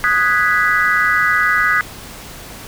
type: chord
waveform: sine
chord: G# minor seventh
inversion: second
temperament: equal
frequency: 1244.5 / 1480 / 1661.2 / 1975.5 Hz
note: D#6 / F#6 / G#6 / B6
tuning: 0 / 0 / 0 / 0 cents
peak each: -17 dBFS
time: 0.04-1.81 s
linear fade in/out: 0 ms
effects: tanh soft clip ceiling -2 dBFS + pink hiss -34 dBFS RMS until 2.67 s